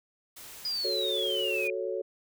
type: noise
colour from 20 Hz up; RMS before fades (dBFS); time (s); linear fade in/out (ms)
white; -46; 0.36-1.68; 10
type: exponential sweep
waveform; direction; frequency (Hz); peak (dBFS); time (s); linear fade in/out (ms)
sine; down; 4978 to 2406; -29; 0.65-1.7; 2
type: chord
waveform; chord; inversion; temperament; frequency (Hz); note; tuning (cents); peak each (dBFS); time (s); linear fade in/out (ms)
sine; F# minor; none; equal; 370 / 440 / 554.4; F#4 / A4 / C#5; 0 / 0 / 0; -34; 0.84-2.02; 10
effects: none